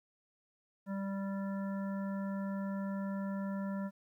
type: harmonic tone with a mistuned harmonic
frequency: 196.1 Hz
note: G3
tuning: 1 cent sharp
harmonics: 1 / 3 / 5 / 7 / 9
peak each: -35 / -45 / -49 / -52 / -54 dBFS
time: 0.86-3.91 s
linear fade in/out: 50 ms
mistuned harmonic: 9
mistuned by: -15 cents
effects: 12-bit